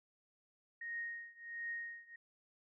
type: tone with tremolo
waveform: sine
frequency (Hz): 1864.7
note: A#6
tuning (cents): 0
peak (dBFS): -38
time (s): 0.81-2.16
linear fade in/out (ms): 5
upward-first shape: triangle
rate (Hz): 1.4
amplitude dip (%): 95
effects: none